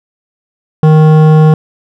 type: tone with hard clipping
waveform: sine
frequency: 155.56 Hz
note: D#3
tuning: in tune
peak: -4 dBFS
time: 0.83-1.54 s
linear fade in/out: 2 ms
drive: 13 dB
effects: none